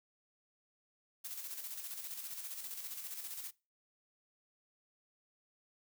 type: noise with tremolo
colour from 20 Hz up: blue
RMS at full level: -43 dBFS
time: 1.24-3.51 s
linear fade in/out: 10 ms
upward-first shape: square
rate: 15 Hz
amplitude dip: 45%
effects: noise-tail reverb RT60 0.3 s tail -22 dB re dry